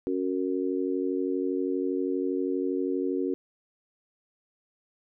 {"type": "chord", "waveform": "sine", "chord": "F# major", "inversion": "second", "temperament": "just", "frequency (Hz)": [277.5, 370, 462.5], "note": ["C#4", "F#4", "A#4"], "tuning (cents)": [2, 0, -14], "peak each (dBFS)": [-29, -29, -33], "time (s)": [0.07, 3.34], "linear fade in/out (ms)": 0, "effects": []}